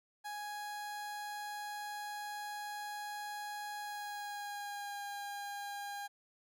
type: tone with pitch glide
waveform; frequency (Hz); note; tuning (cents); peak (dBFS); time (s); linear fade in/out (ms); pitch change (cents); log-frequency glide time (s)
30% pulse; 830.6 to 809.8; G#5 to G#5; 0 to -44; -38; 0.24-6.08; 20; -44; 3.8-5.04
effects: none